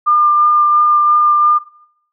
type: tone with vibrato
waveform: sine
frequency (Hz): 1200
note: D6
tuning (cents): +37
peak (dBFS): -8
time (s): 0.06-1.59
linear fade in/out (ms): 20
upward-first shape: sine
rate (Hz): 2.9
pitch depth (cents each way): 9
effects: noise-tail reverb RT60 0.7 s tail -18 dB re dry